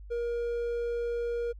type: tone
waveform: triangle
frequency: 473 Hz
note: A#4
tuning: 25 cents sharp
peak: -27 dBFS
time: 0.1-1.53 s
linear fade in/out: 20 ms
effects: added 50 Hz sine -43 dBFS peak until 1.59 s